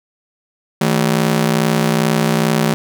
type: ring-modulated tone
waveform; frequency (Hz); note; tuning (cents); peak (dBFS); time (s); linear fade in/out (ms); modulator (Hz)
sawtooth; 189.2; F#3; +39; -6; 0.81-2.74; 0; 31.2
effects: none